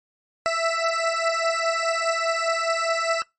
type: beating tone pair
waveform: 20% pulse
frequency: 659.3 / 664.2 Hz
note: E5 / E5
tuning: 0 / +13 cents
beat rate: 4.9 Hz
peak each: -19 dBFS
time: 0.46-3.22 s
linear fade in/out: 0 ms
effects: noise-tail reverb RT60 0.2 s tail -24 dB re dry + MP3 32 kbps